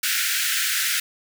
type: high-pass noise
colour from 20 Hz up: pink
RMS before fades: -23 dBFS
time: 0.03-1 s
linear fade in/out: 5 ms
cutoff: 1400 Hz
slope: 96 dB/octave
effects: none